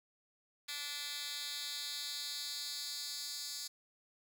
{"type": "tone with high-pass filter sweep", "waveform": "10% pulse", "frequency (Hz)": 290.4, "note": "D4", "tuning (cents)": -19, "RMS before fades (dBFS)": -42, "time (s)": [0.68, 3.68], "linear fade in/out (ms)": 10, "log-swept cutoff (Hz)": [3000, 5100], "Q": 2.3, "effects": []}